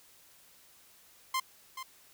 sawtooth tone with echo, 1046.5 Hz, C6, in tune, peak -25 dBFS, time 1.34-1.4 s, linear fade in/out 5 ms, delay 430 ms, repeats 1, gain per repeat -10 dB, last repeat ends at 1.83 s, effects white hiss -60 dBFS RMS until 2.13 s

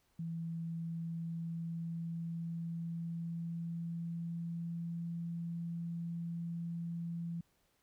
sine tone with pitch glide, 165.6 to 168.98 Hz, E3 to E3, +8 to +43 cents, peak -37 dBFS, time 0.19-7.41 s, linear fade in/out 5 ms, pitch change +35 cents, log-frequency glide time 0.54-5.01 s, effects pink hiss -75 dBFS RMS until 7.82 s

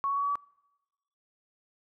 sine tone with pitch steps, 1108.7 / 1117.7 / 1126.8 / 1135.9 / 1145.1 Hz, C#6 / C#6 / C#6 / C#6 / D6, 0 / +14 / +28 / +42 / -44 cents, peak -26 dBFS, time 0.04-0.355 s, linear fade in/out 0 ms, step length 63 ms, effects noise-tail reverb RT60 1.0 s tail -26 dB re dry

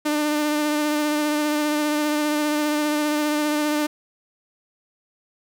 sawtooth tone with vibrato, 299.4 Hz, D4, 33 cents sharp, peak -16 dBFS, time 0.05-3.87 s, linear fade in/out 10 ms, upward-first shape sine, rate 15 Hz, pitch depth 20 cents each way, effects none

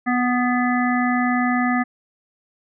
harmonic tone with a mistuned harmonic, 246.9 Hz, B3, in tune, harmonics 1 / 3 / 5 / 7 / 8, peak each -19 / -24 / -26 / -27 / -28 dBFS, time 0.06-1.84 s, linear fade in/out 20 ms, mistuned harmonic 8, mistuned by +32 cents, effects none

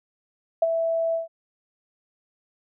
sine tone with ADSR envelope, 659.3 Hz, E5, in tune, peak -14 dBFS, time 0.62-1.28 s, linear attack 5 ms, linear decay 31 ms, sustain -7 dB, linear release 140 ms, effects none

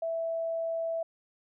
sine tone, 659.3 Hz, E5, in tune, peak -29 dBFS, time 0.02-1.03 s, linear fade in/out 5 ms, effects none

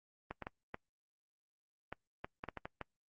clicks, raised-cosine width 0.5 ms, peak -26 dBFS, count 11, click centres 0.31 / 0.423 / 0.469 / 0.744 / 1.926 / 2.245 / 2.439 / 2.487 / 2.573 / 2.655 / 2.813 s, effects noise-tail reverb RT60 0.1 s tail -26 dB re dry + Opus 24 kbps

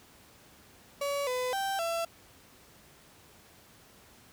35% pulse tone with pitch steps, 566 / 503 / 782 / 671 Hz, C#5 / B4 / G5 / E5, +36 / +32 / -4 / +31 cents, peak -28 dBFS, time 1.01-2.05 s, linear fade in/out 5 ms, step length 260 ms, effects pink hiss -57 dBFS RMS until 4.32 s + high-pass 60 Hz 12 dB/octave

